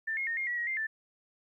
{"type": "tone with pitch steps", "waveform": "sine", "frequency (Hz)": [1783, 2150, 1842, 2128, 1933, 1896, 2099, 1766], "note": ["A6", "C7", "A#6", "C7", "B6", "A#6", "C7", "A6"], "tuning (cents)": [22, 47, -21, 29, -38, 29, 5, 6], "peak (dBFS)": -30, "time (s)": [0.07, 0.87], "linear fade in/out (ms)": 10, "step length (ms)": 100, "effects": ["12-bit"]}